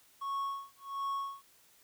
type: tone with tremolo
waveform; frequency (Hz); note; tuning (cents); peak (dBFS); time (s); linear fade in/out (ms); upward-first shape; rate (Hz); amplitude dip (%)
triangle; 1104; C#6; -7; -30; 0.21-1.42; 10; sine; 1.4; 100
effects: white hiss -64 dBFS RMS until 1.83 s